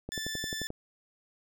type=click train; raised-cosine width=2 ms; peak=-24 dBFS; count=8; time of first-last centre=0.09-0.704 s; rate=11.4 Hz
type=tone; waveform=15% pulse; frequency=1760 Hz; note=A6; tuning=in tune; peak=-28 dBFS; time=0.12-0.67 s; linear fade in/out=0 ms
effects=none